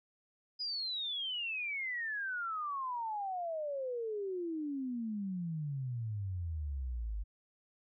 sine exponential sweep, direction down, 5000 to 49.18 Hz, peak -35 dBFS, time 0.59-7.24 s, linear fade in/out 20 ms, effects none

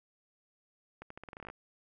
accelerating click train, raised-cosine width 0.5 ms, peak -30 dBFS, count 13, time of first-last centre 1.02-1.5 s, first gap 84 ms, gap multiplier 0.85, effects none

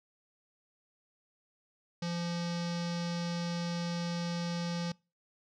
square tone with low-pass filter, 172 Hz, F3, 26 cents flat, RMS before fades -35 dBFS, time 2.02-4.92 s, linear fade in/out 5 ms, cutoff 5100 Hz, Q 3.4, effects noise-tail reverb RT60 0.3 s tail -25 dB re dry

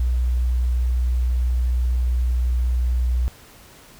sine tone, 61.4 Hz, B1, 9 cents flat, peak -17 dBFS, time 0-3.28 s, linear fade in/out 0 ms, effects pink hiss -47 dBFS RMS until 3.99 s

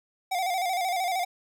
square tone with vibrato, 732 Hz, F#5, 19 cents flat, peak -26 dBFS, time 0.31-1.25 s, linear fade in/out 10 ms, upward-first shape square, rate 13 Hz, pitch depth 67 cents each way, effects none

